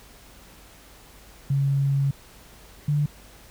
sine tone pair in turn, 138.59 / 147.1 Hz, C#3 / D3, 0 / +3 cents, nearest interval minor second, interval 103 cents, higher second, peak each -19 dBFS, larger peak neither, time 1.5-2.11 / 2.88-3.06 s, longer first, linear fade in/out 5 ms, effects added 50 Hz sine -53 dBFS peak until 3.5 s + pink hiss -50 dBFS RMS until 3.5 s

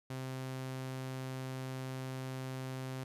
sawtooth tone, 130.81 Hz, C3, in tune, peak -35 dBFS, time 0.1-3.04 s, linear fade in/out 5 ms, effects resampled to 32000 Hz

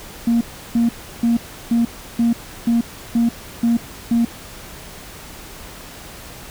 sine tone bursts, 233.5 Hz, A#3, 3 cents sharp, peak -11 dBFS, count 9, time 0.27-4.25 s, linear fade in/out 5 ms, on 140 ms, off 340 ms, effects tanh soft clip ceiling -10 dBFS + pink hiss -37 dBFS RMS until 6.5 s

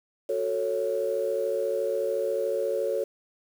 sine chord, F# minor, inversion none, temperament just, 370 / 444 / 555 Hz, F#4 / A4 / C#5, 0 / +16 / +2 cents, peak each -32 / -28 / -27 dBFS, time 0.29-3.04 s, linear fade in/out 5 ms, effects tanh soft clip ceiling -16 dBFS + 8-bit

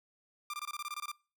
sawtooth tone bursts, 1190 Hz, D6, 22 cents sharp, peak -33 dBFS, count 11, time 0.5-1.116 s, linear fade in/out 2 ms, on 36 ms, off 22 ms, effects noise-tail reverb RT60 0.4 s tail -26 dB re dry

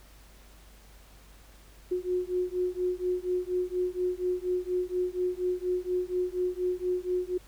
sine beating tone pair, 360.4 / 364.6 Hz, F#4 / F#4, -45 / -25 cents, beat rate 4.2 Hz, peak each -30 dBFS, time 1.91-7.38 s, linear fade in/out 10 ms, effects added 50 Hz sine -52 dBFS peak until 7.47 s + pink hiss -57 dBFS RMS until 7.47 s

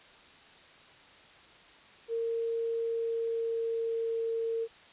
sine tone with pitch glide, 459.3 to 455.6 Hz, A#4 to A#4, -26 to -40 cents, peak -29 dBFS, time 2.08-4.68 s, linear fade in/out 50 ms, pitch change -14 cents, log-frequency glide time 2.81-4.35 s, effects white hiss -55 dBFS RMS until 4.92 s + resampled to 8000 Hz

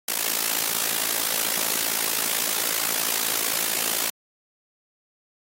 white noise with amplitude modulation, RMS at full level -21 dBFS, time 0.08-4.1 s, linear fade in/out 5 ms, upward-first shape sine, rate 55.6 Hz, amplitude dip 90%, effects high-pass 200 Hz 12 dB/octave + AAC 48 kbps

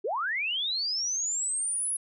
sine linear sweep, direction up, 349.2 to 10620 Hz, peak -27 dBFS, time 0.04-1.97 s, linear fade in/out 10 ms, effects none

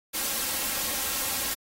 white noise with comb filter, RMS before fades -29 dBFS, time 0.13-1.55 s, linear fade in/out 20 ms, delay 3.7 ms, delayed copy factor +0.55, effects AAC 48 kbps

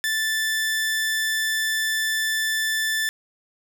sawtooth tone, 1760 Hz, A6, in tune, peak -18 dBFS, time 0.04-3.09 s, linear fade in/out 0 ms, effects none

